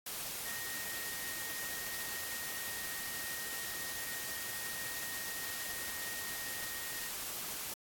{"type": "tone in noise", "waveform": "sine", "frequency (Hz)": 1864.7, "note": "A#6", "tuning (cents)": 0, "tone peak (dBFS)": -45, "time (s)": [0.45, 7.09], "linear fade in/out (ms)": 5, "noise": "white", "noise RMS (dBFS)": -41, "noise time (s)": [0.06, 7.74], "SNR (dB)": -7, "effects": ["AAC 64 kbps"]}